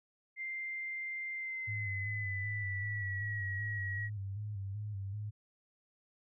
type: tone with pitch glide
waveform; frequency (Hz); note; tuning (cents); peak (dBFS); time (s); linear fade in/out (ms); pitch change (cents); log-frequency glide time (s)
sine; 2093 to 1908.2; C7 to A#6; 0 to +40; -37; 0.36-4.1; 50; -160; 1.33-3.4
type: tone with vibrato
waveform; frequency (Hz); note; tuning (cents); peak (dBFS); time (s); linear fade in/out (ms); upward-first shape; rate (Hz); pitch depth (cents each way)
sine; 101.4; G#2; -41; -37; 1.67-5.31; 20; square; 2.6; 63
effects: none